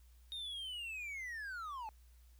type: linear sweep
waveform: triangle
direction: down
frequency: 3718 to 838 Hz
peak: -40 dBFS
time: 0.32-1.89 s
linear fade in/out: 0 ms
effects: added 60 Hz sine -59 dBFS peak until 2.39 s + white hiss -73 dBFS RMS until 2.39 s